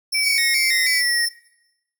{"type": "tone", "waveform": "sawtooth", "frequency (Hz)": 5350, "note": "E8", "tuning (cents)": 25, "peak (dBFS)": -18, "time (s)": [0.12, 1.29], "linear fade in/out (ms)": 10}
{"type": "linear sweep", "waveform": "sine", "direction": "down", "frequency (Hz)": [2314, 1864.7], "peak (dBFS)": -20, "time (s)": [0.14, 1.26], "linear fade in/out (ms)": 10}
{"type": "tone with vibrato", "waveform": "sawtooth", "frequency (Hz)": 2072, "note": "C7", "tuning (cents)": -17, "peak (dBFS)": -19, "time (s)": [0.22, 1.03], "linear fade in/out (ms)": 50, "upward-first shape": "square", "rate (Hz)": 3.1, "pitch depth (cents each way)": 170}
{"type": "noise with exponential decay", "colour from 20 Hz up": "blue", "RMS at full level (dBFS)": -37, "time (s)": [0.93, 1.44], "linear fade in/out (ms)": 0, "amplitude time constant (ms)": 110}
{"effects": ["noise-tail reverb RT60 0.9 s tail -21 dB re dry"]}